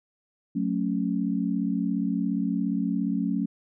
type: chord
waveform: sine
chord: F# minor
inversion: none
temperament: equal with one note detuned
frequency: 182.77 / 220 / 277.2 Hz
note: F#3 / A3 / C#4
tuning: -21 / 0 / 0 cents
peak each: -28 dBFS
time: 0.55-3.46 s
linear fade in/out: 10 ms
effects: none